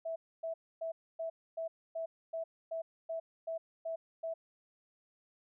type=tone bursts; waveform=sine; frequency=655 Hz; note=E5; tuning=11 cents flat; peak=-35 dBFS; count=12; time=0.05-4.34 s; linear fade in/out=10 ms; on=110 ms; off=270 ms; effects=none